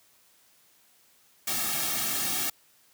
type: noise with comb filter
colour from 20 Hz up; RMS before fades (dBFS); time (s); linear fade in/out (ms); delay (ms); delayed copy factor
white; -29; 1.47-2.5; 5; 2; -1
effects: white hiss -62 dBFS RMS until 2.93 s + high-pass 80 Hz 12 dB/octave